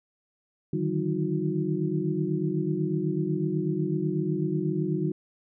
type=tone cluster; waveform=sine; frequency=149.8 / 157.9 / 188.2 / 314.8 / 362.7 Hz; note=D3 / D#3 / F#3 / D#4 / F#4; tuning=+35 / +26 / +30 / +20 / -34 cents; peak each=-31 dBFS; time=0.73-5.12 s; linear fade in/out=5 ms; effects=none